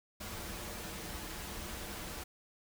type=noise with comb filter; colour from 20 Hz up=pink; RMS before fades=-43 dBFS; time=0.2-2.24 s; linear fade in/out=10 ms; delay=7.5 ms; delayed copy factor=-0.5; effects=none